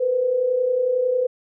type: tone pair together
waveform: sine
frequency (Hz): 475 / 506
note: A#4 / B4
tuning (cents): +33 / +42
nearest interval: minor second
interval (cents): 109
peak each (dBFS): -26 / -18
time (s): 0-1.27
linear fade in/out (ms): 10
effects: none